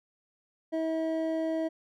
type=tone pair together; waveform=triangle; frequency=321.7 / 644 Hz; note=E4 / E5; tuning=-42 / -41 cents; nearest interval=octave; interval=1201 cents; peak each=-28 / -29 dBFS; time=0.72-1.69 s; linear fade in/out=20 ms; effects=none